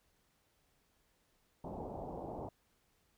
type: low-pass noise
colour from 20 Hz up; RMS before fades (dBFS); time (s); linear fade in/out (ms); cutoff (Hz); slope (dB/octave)
white; -44; 1.64-2.49; 5; 870; 48
effects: pink hiss -75 dBFS RMS until 3.17 s